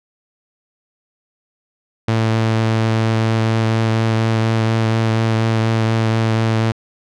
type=tone with vibrato; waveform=sawtooth; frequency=112 Hz; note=A2; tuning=31 cents sharp; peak=-10 dBFS; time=2.08-6.72 s; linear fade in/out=5 ms; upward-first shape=triangle; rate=4.2 Hz; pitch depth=13 cents each way; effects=low-pass 5000 Hz 12 dB/octave

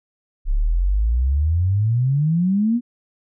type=exponential sweep; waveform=sine; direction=up; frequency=32.66 to 246.9 Hz; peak=-15 dBFS; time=0.45-2.81 s; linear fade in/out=50 ms; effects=none

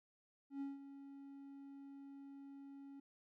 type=tone with ADSR envelope; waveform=triangle; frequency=277.2 Hz; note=C#4; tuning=in tune; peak=-38 dBFS; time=0.5-3 s; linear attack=110 ms; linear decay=170 ms; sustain=-12 dB; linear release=5 ms; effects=none

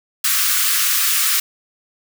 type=high-pass noise; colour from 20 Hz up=white; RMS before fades=-17 dBFS; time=0.24-1.4 s; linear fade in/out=5 ms; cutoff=1100 Hz; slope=96 dB/octave; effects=none

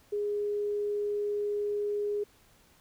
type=tone; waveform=sine; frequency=412.9 Hz; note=G#4; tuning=10 cents flat; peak=-28 dBFS; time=0.12-2.24 s; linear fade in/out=10 ms; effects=pink hiss -62 dBFS RMS until 2.8 s

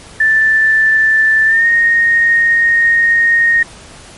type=tone with pitch glide; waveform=sine; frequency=1764 to 1857.1 Hz; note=A6 to A#6; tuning=+4 to -7 cents; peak=-7 dBFS; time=0.2-3.63 s; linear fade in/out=5 ms; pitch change=+89 cents; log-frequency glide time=1.46-1.67 s; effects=pink hiss -36 dBFS RMS until 4.17 s + MP3 48 kbps

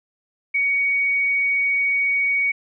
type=tone; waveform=sine; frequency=2243 Hz; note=C#7; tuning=20 cents sharp; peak=-17 dBFS; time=0.54-2.52 s; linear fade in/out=10 ms; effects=none

